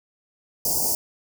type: band-stop noise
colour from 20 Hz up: white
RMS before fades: -23 dBFS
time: 0.65-0.95 s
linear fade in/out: 2 ms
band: 960 to 4700 Hz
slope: 96 dB/octave
effects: none